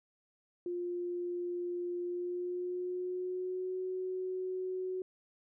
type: tone with pitch glide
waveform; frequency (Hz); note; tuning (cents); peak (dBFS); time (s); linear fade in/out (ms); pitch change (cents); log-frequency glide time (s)
sine; 352.2 to 371; F4 to F#4; +15 to +5; -34; 0.66-5.02; 2; +90; 2.03-3.78
effects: none